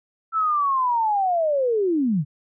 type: linear sweep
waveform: sine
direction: down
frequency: 1336 to 131.5 Hz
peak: -18 dBFS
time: 0.32-2.25 s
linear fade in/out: 50 ms
effects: none